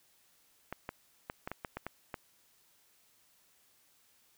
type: clicks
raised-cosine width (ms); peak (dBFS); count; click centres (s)
0.5; -23; 9; 0.726 / 0.891 / 1.299 / 1.475 / 1.516 / 1.648 / 1.77 / 1.866 / 2.142
effects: white hiss -68 dBFS RMS until 4.37 s